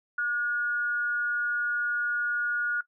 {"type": "tone with amplitude modulation", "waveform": "sine", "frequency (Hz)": 1442, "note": "F#6", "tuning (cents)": -45, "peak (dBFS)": -23, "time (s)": [0.18, 2.81], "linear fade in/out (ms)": 5, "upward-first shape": "sine", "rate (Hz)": 267, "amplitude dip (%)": 40, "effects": ["noise-tail reverb RT60 0.1 s tail -18 dB re dry"]}